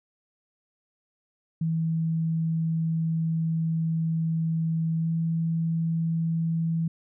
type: tone with pitch glide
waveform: sine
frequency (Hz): 162.5 to 164.2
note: E3 to E3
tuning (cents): -24 to -6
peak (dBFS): -23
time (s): 1.61-6.88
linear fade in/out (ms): 5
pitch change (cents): +18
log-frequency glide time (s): 4.98-5.1
effects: none

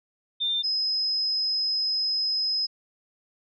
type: tone pair in turn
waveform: sine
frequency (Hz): 3596 / 5086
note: A7 / D#8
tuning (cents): +37 / +37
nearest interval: tritone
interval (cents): 600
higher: second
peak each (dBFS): -23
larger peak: neither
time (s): 0.4-0.63 / 0.63-2.67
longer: second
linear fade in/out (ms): 20
effects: none

